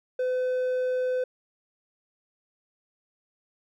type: tone with hard clipping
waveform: sine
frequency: 507 Hz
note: B4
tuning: 45 cents sharp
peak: -25 dBFS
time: 0.19-1.24 s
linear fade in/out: 5 ms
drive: 3 dB
effects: none